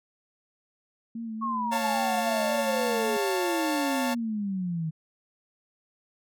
sine tone with vibrato, 224.8 Hz, A3, 37 cents sharp, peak -32 dBFS, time 1.15-3.17 s, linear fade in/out 5 ms, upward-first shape sine, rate 3.7 Hz, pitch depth 47 cents each way
sine exponential sweep, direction down, 1108.7 to 155.56 Hz, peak -27 dBFS, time 1.41-4.91 s, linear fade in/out 20 ms
sawtooth chord, Db augmented, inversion none, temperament equal with one note detuned, 554.4 / 698.5 / 886.6 Hz, Db5 / F5 / A5, 0 / 0 / +13 cents, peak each -28 / -30 / -27 dBFS, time 1.71-4.15 s, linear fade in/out 20 ms
effects none

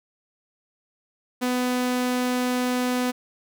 sawtooth tone, 249.6 Hz, B3, 19 cents sharp, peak -18 dBFS, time 1.41-3.12 s, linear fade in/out 20 ms, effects none

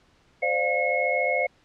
sine tone cluster, 518 / 592 / 700 / 2174 Hz, C5 / D5 / F5 / C#7, -17 / +14 / +4 / -34 cents, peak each -27 / -28 / -28 / -25 dBFS, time 0.42-1.47 s, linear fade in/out 10 ms, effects pink hiss -61 dBFS RMS until 1.64 s + low-pass 5000 Hz 12 dB/octave

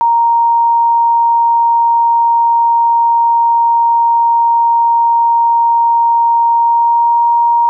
sine tone with pitch glide, 932.3 to 939.3 Hz, A#5 to A#5, 0 to +13 cents, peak -7 dBFS, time 0.01-7.69 s, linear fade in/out 0 ms, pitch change +13 cents, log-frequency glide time 6.55-7.24 s, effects none

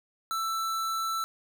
square tone, 1327 Hz, E6, 11 cents sharp, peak -29 dBFS, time 0.31-1.24 s, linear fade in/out 0 ms, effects none

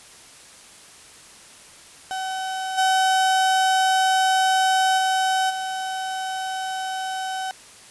35% pulse tone with level steps, 758 Hz, F#5, 42 cents sharp, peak -24 / -15 / -17 / -24 dBFS, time 2.11-7.51 s, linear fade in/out 0 ms, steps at 2.77 / 4.97 / 5.49 s, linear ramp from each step 20 ms, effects white hiss -46 dBFS RMS until 7.9 s + resampled to 24000 Hz

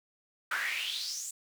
brown noise with high-pass filter sweep, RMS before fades -35 dBFS, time 0.51-1.31 s, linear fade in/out 5 ms, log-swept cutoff 1400 to 8000 Hz, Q 6.8, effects none

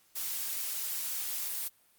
blue noise, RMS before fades -35 dBFS, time 0.15-1.69 s, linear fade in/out 20 ms, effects white hiss -66 dBFS RMS until 1.98 s + Opus 48 kbps

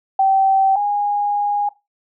sine tone pair in turn, 774 / 820.8 Hz, G5 / G#5, -22 / -21 cents, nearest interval minor second, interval 101 cents, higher second, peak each -11 / -16 dBFS, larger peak first, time 0.19-0.76 / 0.76-1.69 s, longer second, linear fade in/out 5 ms, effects noise-tail reverb RT60 0.2 s tail -17 dB re dry

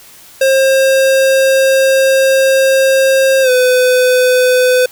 square tone with pitch glide, 534 to 504 Hz, C5 to B4, +35 to +35 cents, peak -8 dBFS, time 0.41-4.86 s, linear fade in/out 5 ms, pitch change -100 cents, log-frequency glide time 3.42-3.5 s, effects white hiss -39 dBFS RMS until 4.91 s

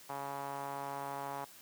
sawtooth tone with band-pass filter, 139.6 Hz, C#3, 13 cents sharp, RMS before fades -41 dBFS, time 0.09-1.45 s, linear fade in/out 10 ms, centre 900 Hz, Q 3.1, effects white hiss -56 dBFS RMS until 1.61 s + high-pass 60 Hz 12 dB/octave

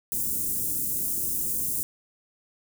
white band-stop noise, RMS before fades -28 dBFS, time 0.12-1.83 s, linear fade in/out 0 ms, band 350 to 7900 Hz, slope 24 dB/octave, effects none

